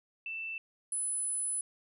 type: tone pair in turn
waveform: sine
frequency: 2661 / 10047 Hz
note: E7 / D#9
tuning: +16 / +16 cents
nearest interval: octave + major seventh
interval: 2300 cents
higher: second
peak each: -36 / -31 dBFS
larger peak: second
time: 0.26-0.58 / 0.92-1.61 s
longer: second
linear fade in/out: 2 ms
effects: none